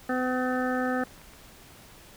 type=harmonic tone; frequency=253.9 Hz; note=B3; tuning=48 cents sharp; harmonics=1 / 2 / 3 / 5 / 6 / 7; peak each=-28 / -31 / -33 / -35 / -36 / -36 dBFS; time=0.09-1.04 s; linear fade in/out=5 ms
type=clicks; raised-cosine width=0.5 ms; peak=-36 dBFS; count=12; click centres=0.527 / 0.629 / 0.667 / 0.746 / 0.802 / 0.856 / 0.894 / 0.93 / 1.072 / 1.178 / 1.216 / 1.336 s
effects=pink hiss -51 dBFS RMS until 2.16 s